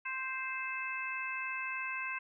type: harmonic tone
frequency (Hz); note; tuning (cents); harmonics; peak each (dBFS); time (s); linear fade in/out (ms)
523.3; C5; 0; 2 / 3 / 4 / 5; -42 / -41 / -42 / -39; 0.05-2.19; 10
effects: none